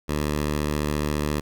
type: tone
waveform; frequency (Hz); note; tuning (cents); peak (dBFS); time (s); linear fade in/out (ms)
10% pulse; 74.5; D2; +25; -15; 0.08-1.41; 20
effects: none